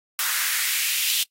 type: noise with high-pass filter sweep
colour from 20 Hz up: white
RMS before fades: -23 dBFS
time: 0.19-1.23 s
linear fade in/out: 0 ms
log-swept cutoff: 1300 to 3100 Hz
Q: 2.3
effects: noise-tail reverb RT60 0.1 s tail -23 dB re dry + AAC 48 kbps